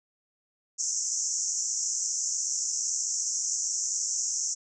white band-pass noise, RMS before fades -30 dBFS, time 0.78-4.55 s, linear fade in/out 20 ms, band 5600 to 7400 Hz, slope 96 dB/octave, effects none

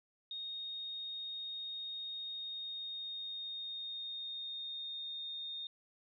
sine tone with pitch glide, 3715 to 3674 Hz, A#7 to A#7, -7 to -26 cents, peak -40 dBFS, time 0.31-5.67 s, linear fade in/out 2 ms, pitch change -19 cents, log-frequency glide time 2.16-5.18 s, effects none

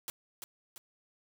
white noise with echo, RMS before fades -39 dBFS, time 0.08-0.1 s, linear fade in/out 0 ms, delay 340 ms, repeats 2, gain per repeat -5 dB, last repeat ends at 0.78 s, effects none

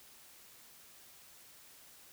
silence, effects white hiss -58 dBFS RMS until 2.12 s

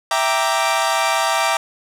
sawtooth chord, E half-diminished seventh, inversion none, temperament equal, 659.3 / 784 / 932.3 / 1174.7 Hz, E5 / G5 / Bb5 / D6, 0 / 0 / 0 / 0 cents, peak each -18 dBFS, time 0.11-1.57 s, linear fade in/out 2 ms, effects low-pass 11000 Hz 12 dB/octave + 8-bit

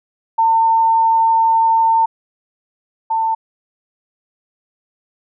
sine tone pair in turn, 903 / 895.2 Hz, A5 / A5, +45 / +30 cents, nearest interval unison, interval 15 cents, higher first, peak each -10 / -14 dBFS, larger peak first, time 0.38-2.06 / 3.1-3.35 s, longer first, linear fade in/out 10 ms, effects none

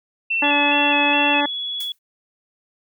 sine tone with vibrato, 2637 Hz, E7, in tune, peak -18 dBFS, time 0.3-1.41 s, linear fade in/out 10 ms, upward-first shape square, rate 2.4 Hz, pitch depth 36 cents each way
harmonic tone, 289.1 Hz, D4, 27 cents flat, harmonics 1 / 2 / 3 / 4 / 5 / 6 / 7, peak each -23 / -26 / -21 / -31 / -33 / -26 / -32 dBFS, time 0.42-1.46 s, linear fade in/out 5 ms
sine tone, 3379 Hz, G#7, 29 cents sharp, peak -24 dBFS, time 0.44-1.92 s, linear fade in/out 2 ms
blue noise with exponential decay, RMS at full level -31 dBFS, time 1.8-1.99 s, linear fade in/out 5 ms, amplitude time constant 40 ms
effects none

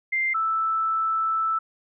sine tone pair in turn, 2093 / 1318.5 Hz, C7 / E6, 0 / 0 cents, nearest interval minor sixth, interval 800 cents, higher first, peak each -21 dBFS, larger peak neither, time 0.12-0.34 / 0.34-1.59 s, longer second, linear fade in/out 10 ms, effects none

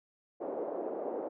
white band-pass noise, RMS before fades -37 dBFS, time 0.4-1.29 s, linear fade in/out 20 ms, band 330 to 610 Hz, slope 24 dB/octave, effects none

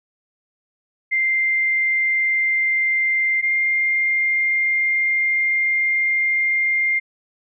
sine tone pair in turn, 2093 / 2109 Hz, C7 / C7, 0 / +13 cents, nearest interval unison, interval 13 cents, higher second, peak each -16 dBFS, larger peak neither, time 1.11-3.42 / 3.42-7 s, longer second, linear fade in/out 20 ms, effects none

